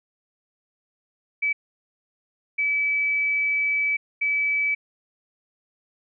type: tone bursts at uneven times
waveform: sine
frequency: 2297 Hz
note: D7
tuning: 39 cents flat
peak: -20 dBFS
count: 3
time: 1.42-1.53 / 2.58-3.97 / 4.21-4.75 s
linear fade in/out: 10 ms
effects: none